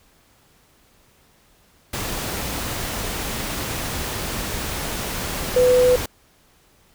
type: tone in noise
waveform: sine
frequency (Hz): 500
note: B4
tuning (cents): +21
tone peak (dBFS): -12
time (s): 5.56-5.96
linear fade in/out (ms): 5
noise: pink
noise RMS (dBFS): -27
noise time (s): 1.93-6.06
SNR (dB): +12
effects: pink hiss -57 dBFS RMS until 6.94 s